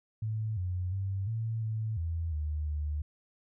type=tone with pitch steps; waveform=sine; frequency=109.2 / 90.6 / 97 / 112.5 / 109.9 / 82.9 / 75.9 / 74.8 Hz; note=A2 / F#2 / G2 / A2 / A2 / E2 / D#2 / D2; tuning=-13 / -36 / -18 / +39 / -2 / +10 / -42 / +32 cents; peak=-30 dBFS; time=0.22-3.02 s; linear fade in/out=5 ms; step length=350 ms; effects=none